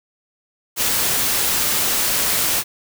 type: noise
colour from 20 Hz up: white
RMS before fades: -19 dBFS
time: 0.76-2.64 s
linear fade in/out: 50 ms
effects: none